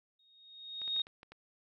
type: tone with exponential growth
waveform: sine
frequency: 3729 Hz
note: A#7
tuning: in tune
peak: -28 dBFS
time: 0.19-1.02 s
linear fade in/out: 5 ms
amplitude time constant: 180 ms
type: clicks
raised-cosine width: 0.3 ms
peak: -35 dBFS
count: 7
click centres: 0.817 / 0.878 / 0.964 / 0.996 / 1.069 / 1.231 / 1.32 s
effects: none